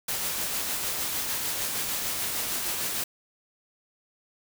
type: noise with tremolo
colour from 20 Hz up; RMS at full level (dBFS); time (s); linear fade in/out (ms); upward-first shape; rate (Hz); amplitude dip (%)
white; -29; 0.08-3.04; 5; sine; 6.6; 25
effects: none